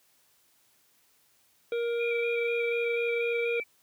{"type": "harmonic tone", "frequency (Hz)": 470, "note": "A#4", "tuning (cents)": 14, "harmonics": [1, 3, 5, 7, 8], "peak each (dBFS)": [-27, -42, -41, -49, -51], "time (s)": [1.72, 3.6], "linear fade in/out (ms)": 2}
{"type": "tone with vibrato", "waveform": "sine", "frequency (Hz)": 2368, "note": "D7", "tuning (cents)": 14, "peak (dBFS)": -32, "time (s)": [1.99, 3.64], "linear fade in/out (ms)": 20, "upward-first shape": "square", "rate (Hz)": 4.1, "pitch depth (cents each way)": 33}
{"effects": ["white hiss -66 dBFS RMS until 3.82 s", "high-pass 60 Hz 12 dB/octave"]}